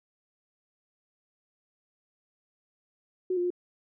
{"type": "tone with pitch steps", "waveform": "sine", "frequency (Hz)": [368.6, 352.9, 356.1], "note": ["F#4", "F4", "F4"], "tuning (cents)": [-7, 18, 34], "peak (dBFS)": -25, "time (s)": [3.3, 3.504], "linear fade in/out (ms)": 5, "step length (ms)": 68, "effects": []}